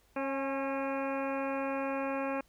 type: harmonic tone with a mistuned harmonic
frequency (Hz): 271.5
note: C#4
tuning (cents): -36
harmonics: 1 / 2 / 3 / 4 / 5 / 6 / 7 / 8 / 9 / 10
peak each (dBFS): -36 / -35 / -40 / -41 / -45 / -45 / -52 / -52 / -44 / -53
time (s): 0.16-2.41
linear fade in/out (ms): 5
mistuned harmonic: 3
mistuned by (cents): +32
effects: added 51 Hz sine -68 dBFS peak until 2.48 s + pink hiss -68 dBFS RMS until 2.48 s